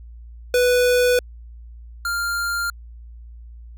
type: tone pair in turn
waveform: square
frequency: 493.9 / 1397 Hz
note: B4 / F6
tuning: 0 / 0 cents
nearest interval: octave + tritone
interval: 1800 cents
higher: second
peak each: -15 / -22 dBFS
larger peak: first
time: 0.54-1.19 / 2.05-2.7 s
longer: neither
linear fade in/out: 2 ms
effects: added 58 Hz sine -37 dBFS peak until 3.77 s